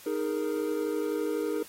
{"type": "chord", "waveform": "triangle", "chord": "D# suspended fourth", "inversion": "none", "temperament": "just", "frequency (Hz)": [311.1, 414.8, 466.7], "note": ["D#4", "G#4", "A#4"], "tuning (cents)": [0, -2, 2], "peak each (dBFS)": -30, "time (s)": [0.06, 1.63], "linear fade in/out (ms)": 5, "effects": ["white hiss -50 dBFS RMS until 1.68 s", "AAC 48 kbps"]}